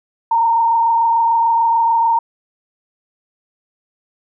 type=tone with frequency modulation; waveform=sine; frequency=920 Hz; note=A#5; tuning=23 cents flat; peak=-11 dBFS; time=0.31-2.19 s; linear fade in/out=5 ms; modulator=26.8 Hz; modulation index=0.71; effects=none